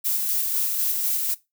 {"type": "noise with tremolo", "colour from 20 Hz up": "violet", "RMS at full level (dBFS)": -23, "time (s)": [0.04, 1.35], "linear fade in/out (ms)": 20, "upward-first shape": "square", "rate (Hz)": 4, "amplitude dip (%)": 25, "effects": ["noise-tail reverb RT60 0.2 s tail -18 dB re dry"]}